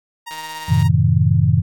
sawtooth tone with tremolo, 936 Hz, A#5, 7 cents sharp, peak -23 dBFS, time 0.26-0.89 s, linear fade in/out 20 ms, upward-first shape triangle, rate 17 Hz, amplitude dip 45%
click train, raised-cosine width 0.2 ms, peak -19 dBFS, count 82, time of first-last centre 0.31-0.826 s, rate 157 Hz
sine chord, F# diminished seventh, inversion none, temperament just, 92.5 / 111 / 133.2 / 159.84 Hz, F#2 / A2 / C3 / Eb3, 0 / +16 / +31 / +47 cents, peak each -17 dBFS, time 0.68-1.62 s, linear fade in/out 20 ms
effects none

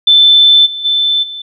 sine tone with level steps, 3529 Hz, A7, 4 cents sharp, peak -3 / -19 / -9 / -22 dBFS, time 0.07-1.42 s, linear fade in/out 5 ms, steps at 0.65 / 0.84 / 1.22 s, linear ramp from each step 20 ms, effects none

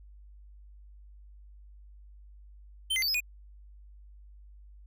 square tone with pitch steps, 3097 / 2069 / 4573 / 5100 / 2475 Hz, G7 / C7 / D8 / D#8 / D#7, -22 / -20 / -47 / +42 / -10 cents, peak -27 dBFS, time 2.9-3.205 s, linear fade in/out 10 ms, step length 61 ms, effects added 50 Hz sine -49 dBFS peak until 4.86 s

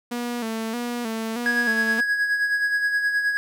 sawtooth tone with vibrato, 231.9 Hz, A#3, 9 cents flat, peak -22 dBFS, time 0.11-2.01 s, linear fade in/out 10 ms, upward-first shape square, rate 1.6 Hz, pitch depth 65 cents each way
triangle tone with tremolo, 1661.2 Hz, G#6, in tune, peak -16 dBFS, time 1.46-3.37 s, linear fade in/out 0 ms, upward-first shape sine, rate 9.5 Hz, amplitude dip 50%
effects none

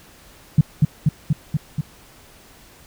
sine tone with echo, 151.1 Hz, D3, 50 cents sharp, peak -7 dBFS, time 0.58-0.61 s, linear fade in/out 5 ms, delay 240 ms, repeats 5, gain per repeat -2 dB, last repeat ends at 1.81 s, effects pink hiss -48 dBFS RMS until 2.86 s

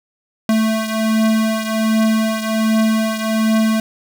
square beating tone pair, 220 / 221.3 Hz, A3 / A3, 0 / +10 cents, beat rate 1.3 Hz, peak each -16 / -21 dBFS, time 0.49-3.8 s, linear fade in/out 2 ms, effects none

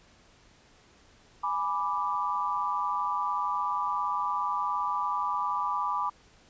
sine chord, G# diminished, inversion none, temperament equal, 830.6 / 987.8 / 1174.7 Hz, G#5 / B5 / D6, 0 / 0 / 0 cents, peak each -35 / -30 / -30 dBFS, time 1.43-6.1 s, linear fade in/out 10 ms, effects pink hiss -59 dBFS RMS until 6.49 s + resampled to 16000 Hz

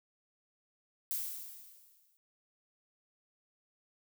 violet noise with exponential decay, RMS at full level -34 dBFS, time 1.11-2.17 s, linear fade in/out 0 ms, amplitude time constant 230 ms, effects none

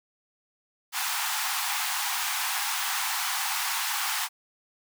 pink high-pass noise, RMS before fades -29 dBFS, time 0.92-4.29 s, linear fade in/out 50 ms, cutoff 760 Hz, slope 96 dB/octave, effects none

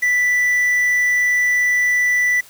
triangle tone with quantisation, 1975.5 Hz, B6, in tune, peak -12 dBFS, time 0.02-2.41 s, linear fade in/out 10 ms, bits 6, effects white hiss -45 dBFS RMS until 2.49 s

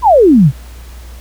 sine exponential sweep, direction down, 1046.5 to 120.5 Hz, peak -3 dBFS, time 0.02-0.52 s, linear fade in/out 50 ms, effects added 60 Hz sine -29 dBFS peak until 1.2 s + pink hiss -40 dBFS RMS until 1.2 s

